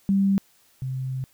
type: tone pair in turn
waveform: sine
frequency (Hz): 196 / 130.81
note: G3 / C3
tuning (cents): 0 / 0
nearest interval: perfect fifth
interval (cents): 700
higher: first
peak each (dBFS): -17 / -26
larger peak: first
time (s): 0.09-0.38 / 0.82-1.24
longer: second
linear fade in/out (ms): 0
effects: white hiss -60 dBFS RMS until 1.33 s